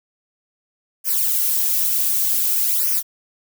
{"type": "noise with flanger", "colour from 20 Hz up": "violet", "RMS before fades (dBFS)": -19, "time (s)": [1.04, 3.03], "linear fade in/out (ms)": 50, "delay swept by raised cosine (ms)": [0.25, 4.85], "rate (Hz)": 0.54, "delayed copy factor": -0.85, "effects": []}